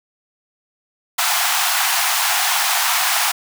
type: high-pass noise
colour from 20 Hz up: pink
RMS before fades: -18 dBFS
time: 1.18-3.32 s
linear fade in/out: 10 ms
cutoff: 700 Hz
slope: 96 dB/octave
effects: none